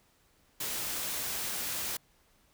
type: noise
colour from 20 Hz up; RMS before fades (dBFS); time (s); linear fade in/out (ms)
white; -35; 0.6-1.97; 5
effects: pink hiss -67 dBFS RMS until 2.53 s